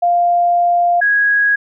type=tone pair in turn; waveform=sine; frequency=698.5 / 1655.6 Hz; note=F5 / G#6; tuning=0 / -6 cents; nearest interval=octave + minor third; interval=1494 cents; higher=second; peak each=-10 dBFS; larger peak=neither; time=0.02-1.01 / 1.01-1.56 s; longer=first; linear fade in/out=10 ms; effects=none